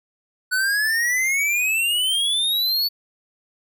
square exponential sweep, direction up, 1480 to 4494 Hz, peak -19 dBFS, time 0.51-2.89 s, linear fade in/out 20 ms, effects none

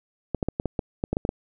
clicks, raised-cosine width 2 ms, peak -11 dBFS, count 11, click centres 0.347 / 0.428 / 0.486 / 0.599 / 0.657 / 0.792 / 1.039 / 1.13 / 1.169 / 1.251 / 1.291 s, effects none

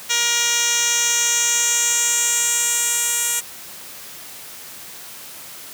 10% pulse tone with band-pass filter sweep, 474 Hz, A#4, 29 cents sharp, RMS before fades -19 dBFS, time 0.09-3.41 s, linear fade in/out 20 ms, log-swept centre 5100 to 9100 Hz, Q 2.4, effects white hiss -37 dBFS RMS until 5.73 s + high-pass 80 Hz 12 dB/octave

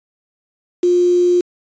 sine tone with quantisation, 354.6 Hz, F4, 26 cents sharp, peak -10 dBFS, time 0.83-1.41 s, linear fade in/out 5 ms, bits 5, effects resampled to 16000 Hz

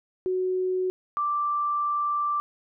sine tone pair in turn, 370 / 1174.7 Hz, F#4 / D6, 0 / 0 cents, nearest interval octave + minor sixth, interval 2000 cents, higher second, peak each -23 dBFS, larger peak neither, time 0.26-0.9 / 1.17-2.4 s, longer second, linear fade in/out 0 ms, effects none

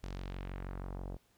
sawtooth tone with low-pass filter sweep, 46.25 Hz, F#1, in tune, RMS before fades -42 dBFS, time 0.03-1.17 s, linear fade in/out 10 ms, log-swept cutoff 6300 to 620 Hz, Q 1.3, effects pink hiss -71 dBFS RMS until 1.37 s

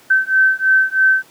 sine beating tone pair, 1540 / 1543.1 Hz, G6 / G6, -31 / -28 cents, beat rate 3.1 Hz, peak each -14 dBFS, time 0.1-1.23 s, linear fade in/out 10 ms, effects pink hiss -47 dBFS RMS until 1.3 s + high-pass 200 Hz 12 dB/octave

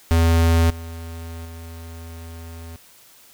square tone with level steps, 82.9 Hz, E2, 10 cents sharp, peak -14 / -32 / -35 dBFS, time 0.11-2.76 s, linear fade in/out 0 ms, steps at 0.7 / 1.45 s, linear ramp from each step 2 ms, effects white hiss -50 dBFS RMS until 3.33 s

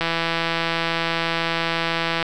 click train, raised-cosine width 0.3 ms, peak -6 dBFS, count 369, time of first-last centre 0.01-2.227 s, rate 166 Hz, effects none

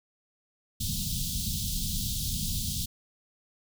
pink band-stop noise, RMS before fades -31 dBFS, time 0.8-2.86 s, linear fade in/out 10 ms, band 220 to 3300 Hz, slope 48 dB/octave, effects none

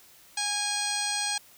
harmonic tone with a mistuned harmonic, 822 Hz, G#5, 18 cents flat, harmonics 1 / 2 / 3 / 4 / 5 / 6 / 7 / 8 / 10, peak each -35 / -37 / -37 / -36 / -34 / -37 / -37 / -37 / -34 dBFS, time 0.37-1.38 s, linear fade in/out 5 ms, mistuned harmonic 5, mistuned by +41 cents, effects white hiss -55 dBFS RMS until 1.57 s

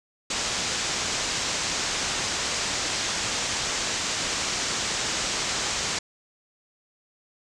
white low-pass noise, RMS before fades -28 dBFS, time 0.3-5.99 s, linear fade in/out 5 ms, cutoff 7600 Hz, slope 48 dB/octave, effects none

